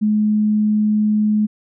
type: tone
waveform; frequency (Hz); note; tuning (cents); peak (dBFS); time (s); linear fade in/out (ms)
sine; 212.2; G#3; +38; -13; 0.01-1.47; 20
effects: none